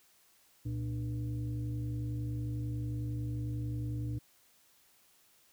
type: tone with frequency modulation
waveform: sine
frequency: 116.54 Hz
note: A#2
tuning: in tune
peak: -33 dBFS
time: 0.65-4.19 s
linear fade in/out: 10 ms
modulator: 182 Hz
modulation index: 0.71
effects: white hiss -66 dBFS RMS until 5.52 s